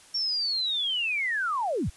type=linear sweep; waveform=sine; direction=down; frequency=5530 to 34.81 Hz; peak=-25 dBFS; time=0.14-1.9 s; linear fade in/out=10 ms; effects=white hiss -53 dBFS RMS until 1.96 s + resampled to 24000 Hz